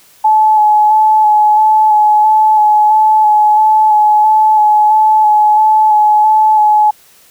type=tone with vibrato; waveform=sine; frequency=856 Hz; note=A5; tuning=48 cents flat; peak=-5 dBFS; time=0.24-6.91 s; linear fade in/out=10 ms; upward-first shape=square; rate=1.5 Hz; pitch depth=16 cents each way; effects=white hiss -45 dBFS RMS until 7.3 s